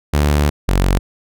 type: tone pair in turn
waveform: sawtooth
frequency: 73.42 / 46.25 Hz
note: D2 / F#1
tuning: 0 / 0 cents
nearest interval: minor sixth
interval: 800 cents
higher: first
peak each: -8 dBFS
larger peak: neither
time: 0.13-0.5 / 0.68-0.99 s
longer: first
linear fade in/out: 10 ms
effects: none